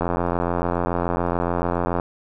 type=click train; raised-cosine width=1 ms; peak=-8 dBFS; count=174; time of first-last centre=0.01-1.999 s; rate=87 Hz; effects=none